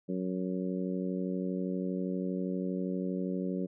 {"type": "harmonic tone", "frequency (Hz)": 92.5, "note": "F#2", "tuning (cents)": 0, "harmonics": [2, 3, 4, 5, 6], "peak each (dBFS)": [-33, -37, -39, -41, -43], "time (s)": [0.08, 3.67], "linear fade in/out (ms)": 20, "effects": []}